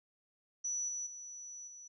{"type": "tone with level steps", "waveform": "sine", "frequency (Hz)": 5920, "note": "F#8", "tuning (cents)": 0, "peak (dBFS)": [-34, -37, -45, -49], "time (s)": [0.64, 1.88], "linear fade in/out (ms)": 10, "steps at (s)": [0.88, 1.06, 1.67], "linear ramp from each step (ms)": 10, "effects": []}